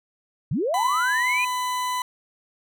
sine linear sweep, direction up, 103.83 to 2525 Hz, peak -21 dBFS, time 0.51-1.45 s, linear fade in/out 5 ms
40% pulse tone, 1000 Hz, B5, 21 cents sharp, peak -23 dBFS, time 0.74-2.02 s, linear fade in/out 2 ms
effects none

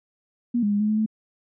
sine tone with pitch steps, 239.5 / 206.1 / 204.4 / 211.8 / 214.8 / 217.7 Hz, A#3 / G#3 / G#3 / G#3 / A3 / A3, +47 / -13 / -27 / +34 / -41 / -18 cents, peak -19 dBFS, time 0.54-1.062 s, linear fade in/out 10 ms, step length 87 ms, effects none

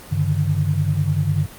sine tone cluster, 97 / 143.3 / 153.4 Hz, G2 / D3 / D#3, -18 / -42 / -24 cents, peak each -21 dBFS, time 0.11-1.47 s, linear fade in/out 20 ms, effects pink hiss -40 dBFS RMS until 1.58 s + Opus 32 kbps

